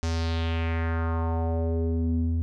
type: tone with low-pass filter sweep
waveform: square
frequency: 82.41 Hz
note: E2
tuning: in tune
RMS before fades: -26 dBFS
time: 0.03-2.42 s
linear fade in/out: 0 ms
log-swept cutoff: 6300 to 170 Hz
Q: 2.6
effects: none